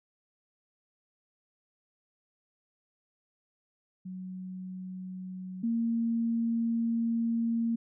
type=tone pair in turn; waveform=sine; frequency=185.3 / 230.5 Hz; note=F#3 / A#3; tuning=+3 / -19 cents; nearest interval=major third; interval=378 cents; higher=second; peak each=-37 / -26 dBFS; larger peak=second; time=4.05-5.63 / 5.63-7.76 s; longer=second; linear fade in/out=10 ms; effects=none